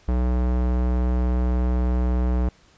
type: tone with low-pass filter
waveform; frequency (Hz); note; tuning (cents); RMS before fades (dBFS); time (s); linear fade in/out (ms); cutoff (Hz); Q
square; 61.74; B1; 0; -21; 0.08-2.49; 5; 1100; 0.58
effects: pink hiss -56 dBFS RMS until 2.77 s + resampled to 16000 Hz